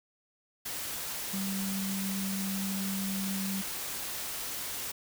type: tone in noise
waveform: sine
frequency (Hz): 194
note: G3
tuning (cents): -18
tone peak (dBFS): -32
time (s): 1.33-3.62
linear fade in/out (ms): 10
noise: white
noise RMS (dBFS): -37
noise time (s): 0.65-4.92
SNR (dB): +2
effects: none